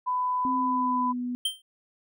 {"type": "tone", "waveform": "sine", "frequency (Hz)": 1000, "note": "B5", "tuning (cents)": 21, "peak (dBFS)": -24, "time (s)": [0.06, 1.13], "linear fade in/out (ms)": 20}
{"type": "tone with pitch glide", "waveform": "sine", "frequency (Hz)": [260.9, 246.3], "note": ["C4", "B3"], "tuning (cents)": [-5, -5], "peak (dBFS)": -28, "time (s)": [0.45, 1.35], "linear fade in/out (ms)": 0, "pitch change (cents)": -100, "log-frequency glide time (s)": [0.56, 1.19]}
{"type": "tone with exponential decay", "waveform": "square", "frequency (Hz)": 3136, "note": "G7", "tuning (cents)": 0, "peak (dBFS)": -22, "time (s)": [1.45, 1.62], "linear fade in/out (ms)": 5, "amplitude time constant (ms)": 36}
{"effects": []}